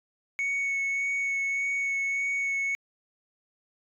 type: tone with vibrato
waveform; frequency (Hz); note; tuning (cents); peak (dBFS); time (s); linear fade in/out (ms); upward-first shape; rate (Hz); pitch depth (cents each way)
sine; 2217; C#7; 0; -23; 0.39-2.75; 0; sine; 1.7; 11
effects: tanh soft clip ceiling -25 dBFS